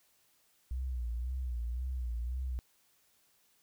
sine tone with vibrato, 61.3 Hz, B1, 12 cents flat, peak -33 dBFS, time 0.71-2.59 s, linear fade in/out 0 ms, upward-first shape sine, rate 1.9 Hz, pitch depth 94 cents each way, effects white hiss -70 dBFS RMS until 3.62 s

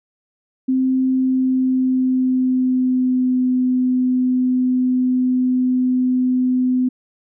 sine tone with pitch glide, 260.2 to 253.5 Hz, C4 to B3, -9 to +45 cents, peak -14 dBFS, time 0.68-6.89 s, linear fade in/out 10 ms, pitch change -46 cents, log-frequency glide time 1.08-3.44 s, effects none

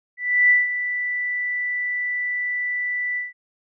sine tone with ADSR envelope, 1975.5 Hz, B6, in tune, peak -11 dBFS, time 0.17-3.33 s, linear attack 330 ms, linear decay 170 ms, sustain -11 dB, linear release 160 ms, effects none

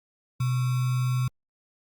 sine tone with sample-and-hold, 126.4 Hz, B2, 41 cents sharp, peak -22 dBFS, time 0.4-1.28 s, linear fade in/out 5 ms, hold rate 1225 Hz, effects Opus 48 kbps

